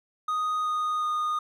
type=tone with pitch steps; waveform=triangle; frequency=1244.5 / 1236.6 / 1228.8 Hz; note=D#6 / D#6 / D#6; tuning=0 / -11 / -22 cents; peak=-23 dBFS; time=0.28-1.39 s; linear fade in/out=5 ms; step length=370 ms; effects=none